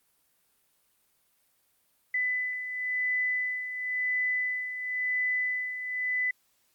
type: beating tone pair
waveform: sine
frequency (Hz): 2000 / 2000.96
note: B6 / B6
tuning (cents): +21 / +22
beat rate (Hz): 0.96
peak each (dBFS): -35 / -28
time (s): 2.14-6.31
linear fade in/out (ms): 5
effects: white hiss -70 dBFS RMS until 6.74 s + Opus 32 kbps